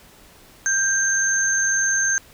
sine tone pair together, 1579 / 6321 Hz, G6 / G8, +12 / +13 cents, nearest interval 2 octaves, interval 2401 cents, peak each -20 dBFS, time 0.66-2.18 s, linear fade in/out 0 ms, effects pink hiss -49 dBFS RMS until 2.33 s

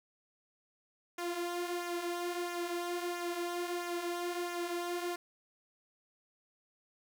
sawtooth tone with flanger, 349.2 Hz, F4, in tune, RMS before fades -37 dBFS, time 1.18-5.16 s, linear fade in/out 5 ms, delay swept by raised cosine 0.22 to 5.32 ms, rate 1.5 Hz, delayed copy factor -0.55, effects none

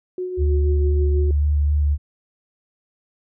sine tone with tremolo, 365.7 Hz, F#4, 20 cents flat, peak -22 dBFS, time 0.18-1.31 s, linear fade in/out 2 ms, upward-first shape triangle, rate 6.2 Hz, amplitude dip 45%
sine tone with vibrato, 73.42 Hz, D2, in tune, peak -15 dBFS, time 0.37-1.98 s, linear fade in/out 50 ms, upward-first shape square, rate 3.8 Hz, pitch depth 13 cents each way
effects none

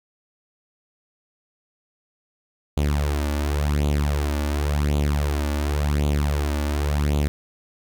sawtooth tone with flanger, 73 Hz, D2, 10 cents flat, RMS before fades -22 dBFS, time 2.77-7.28 s, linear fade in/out 0 ms, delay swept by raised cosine 0.28 to 3.48 ms, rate 0.91 Hz, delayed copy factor +0.7, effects none

